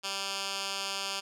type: tone with band-pass filter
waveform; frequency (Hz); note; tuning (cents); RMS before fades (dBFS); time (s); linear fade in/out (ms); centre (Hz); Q
10% pulse; 196; G3; 0; -35; 0.03-1.21; 20; 4400; 1.1
effects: none